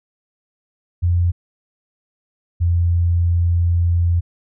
sine tone pair in turn, 87.31 / 86.06 Hz, F2 / F2, 0 / -25 cents, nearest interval unison, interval 25 cents, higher first, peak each -13 dBFS, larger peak neither, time 1.02-1.32 / 2.6-4.21 s, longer second, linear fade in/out 20 ms, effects none

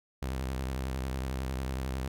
sawtooth tone with vibrato, 65.41 Hz, C2, in tune, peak -28 dBFS, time 0.22-2.08 s, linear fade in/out 5 ms, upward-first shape sine, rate 11 Hz, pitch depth 77 cents each way, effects none

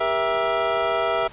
25% pulse chord, E diminished, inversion first, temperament just, 395.6 / 474.7 / 659.3 Hz, G4 / Bb4 / E5, +16 / +31 / 0 cents, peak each -24 / -23 / -18 dBFS, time 0-1.28 s, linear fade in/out 10 ms, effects pink hiss -44 dBFS RMS until 1.32 s + resampled to 8000 Hz

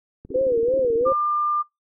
click train, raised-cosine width 3 ms, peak -27 dBFS, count 17, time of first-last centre 0.25-1.12 s, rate 18.4 Hz
pink band-pass noise, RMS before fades -35 dBFS, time 0.29-1.12 s, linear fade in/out 20 ms, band 260 to 460 Hz, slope 96 dB/octave
sine tone with vibrato, 493.9 Hz, B4, in tune, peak -17 dBFS, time 0.34-1.13 s, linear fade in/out 10 ms, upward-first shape sine, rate 2.9 Hz, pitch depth 140 cents each way
sine tone, 1197 Hz, D6, 33 cents sharp, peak -19 dBFS, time 1.05-1.63 s, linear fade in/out 20 ms
effects noise-tail reverb RT60 0.2 s tail -26 dB re dry

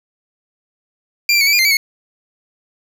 25% pulse tone with pitch steps, 2379 / 2353 / 2212 / 2304 / 2415 / 2091 / 2281 / 2181 Hz, D7 / D7 / C#7 / D7 / D7 / C7 / C#7 / C#7, +22 / +3 / -4 / -34 / +48 / -2 / +49 / -29 cents, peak -7 dBFS, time 1.29-1.77 s, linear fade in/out 2 ms, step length 60 ms, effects none

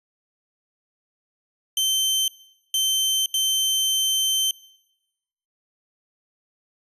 sawtooth tone bursts at uneven times, 3100 Hz, G7, 20 cents flat, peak -16 dBFS, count 3, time 1.77-2.28 / 2.74-3.26 / 3.34-4.51 s, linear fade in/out 2 ms, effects noise-tail reverb RT60 1.0 s tail -23 dB re dry + resampled to 32000 Hz

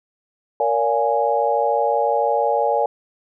sine chord, Bb dominant seventh, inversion none, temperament equal with one note detuned, 466.2 / 572.3 / 698.5 / 830.6 Hz, Bb4 / D5 / F5 / Ab5, 0 / -45 / 0 / 0 cents, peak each -22 / -21 / -24 / -20 dBFS, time 0.6-2.86 s, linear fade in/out 2 ms, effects none

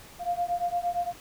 sine beating tone pair, 697 / 705.7 Hz, F5 / F5, -4 / +18 cents, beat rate 8.7 Hz, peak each -29 dBFS, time 0.19-1.13 s, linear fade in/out 50 ms, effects pink hiss -49 dBFS RMS until 1.2 s

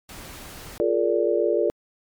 pink noise, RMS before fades -40 dBFS, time 0.09-0.78 s, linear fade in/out 2 ms
sine chord, Bb dominant seventh, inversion second, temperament just, 349.6 / 419.5 / 466.2 / 582.7 Hz, F4 / Ab4 / Bb4 / D5, +2 / +17 / 0 / -14 cents, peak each -24 dBFS, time 0.8-1.7 s, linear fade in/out 0 ms
effects MP3 96 kbps

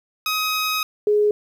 15% pulse / sine tone pair in turn, 1262 / 418 Hz, D#6 / G#4, +24 / +11 cents, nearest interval octave + perfect fifth, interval 1913 cents, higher first, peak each -14 dBFS, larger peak neither, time 0.26-0.83 / 1.07-1.31 s, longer first, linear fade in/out 2 ms, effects 9-bit

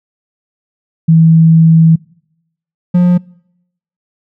sine / triangle tone pair in turn, 162.6 / 177.62 Hz, E3 / F3, -23 / +30 cents, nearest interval major second, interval 153 cents, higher second, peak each -3 dBFS, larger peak neither, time 1.08-1.96 / 2.94-3.18 s, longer first, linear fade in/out 10 ms, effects noise-tail reverb RT60 0.8 s tail -25 dB re dry

